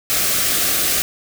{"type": "band-stop noise", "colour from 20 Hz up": "white", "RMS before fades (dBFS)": -18, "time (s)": [0.1, 1.02], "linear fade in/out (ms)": 0, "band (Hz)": [780, 1100], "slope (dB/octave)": 96, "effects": []}